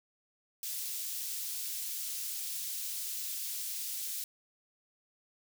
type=high-pass noise; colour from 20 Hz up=white; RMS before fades=-38 dBFS; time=0.63-4.24 s; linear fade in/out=2 ms; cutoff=4000 Hz; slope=12 dB/octave; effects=none